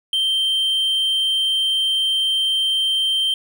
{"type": "tone", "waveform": "triangle", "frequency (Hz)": 3136, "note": "G7", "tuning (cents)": 0, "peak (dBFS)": -15, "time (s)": [0.13, 3.34], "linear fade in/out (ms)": 2, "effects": []}